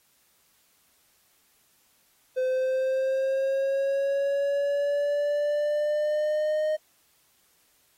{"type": "linear sweep", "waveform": "triangle", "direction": "up", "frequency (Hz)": [512, 619], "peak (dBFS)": -21, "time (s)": [2.36, 6.77], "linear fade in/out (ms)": 20, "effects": ["white hiss -65 dBFS RMS until 7.97 s", "AAC 48 kbps"]}